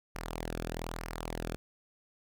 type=tone with flanger; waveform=sawtooth; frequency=41.2 Hz; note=E1; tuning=in tune; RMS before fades=-39 dBFS; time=0.15-1.56 s; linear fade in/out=0 ms; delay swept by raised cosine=0.27 to 1.02 ms; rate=1.1 Hz; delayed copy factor=-0.65; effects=none